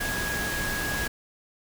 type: tone in noise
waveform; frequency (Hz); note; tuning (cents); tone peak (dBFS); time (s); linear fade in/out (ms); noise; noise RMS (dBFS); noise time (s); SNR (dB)
sine; 1655; G#6; -6; -30; 0-1.08; 10; pink; -31; 0-1.08; -2
effects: none